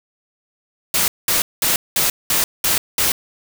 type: noise bursts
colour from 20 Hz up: white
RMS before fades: -17 dBFS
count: 7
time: 0.94-3.12 s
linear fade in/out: 2 ms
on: 140 ms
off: 200 ms
effects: none